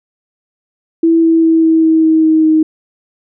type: tone with pitch steps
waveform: sine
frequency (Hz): 329.6 / 327.3 / 325.1 / 322.8 / 320.6 / 318.4 / 316.2 / 314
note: E4 / E4 / E4 / E4 / E4 / D#4 / D#4 / D#4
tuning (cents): 0 / -12 / -24 / -36 / -48 / +40 / +28 / +16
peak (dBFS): -6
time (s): 1.03-2.63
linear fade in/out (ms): 5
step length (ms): 200
effects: none